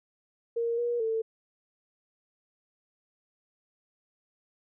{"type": "tone with pitch steps", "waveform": "sine", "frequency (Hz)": [465.9, 477.5, 447], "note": ["A#4", "A#4", "A4"], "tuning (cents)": [-1, 42, 27], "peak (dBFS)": -26, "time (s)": [0.56, 1.22], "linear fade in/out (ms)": 10, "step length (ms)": 220, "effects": []}